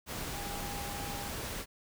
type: tone in noise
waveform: sine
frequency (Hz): 808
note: G#5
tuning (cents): -48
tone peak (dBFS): -43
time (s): 0.31-1.31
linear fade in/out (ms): 50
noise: pink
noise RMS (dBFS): -39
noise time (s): 0.06-1.66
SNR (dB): -7
effects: none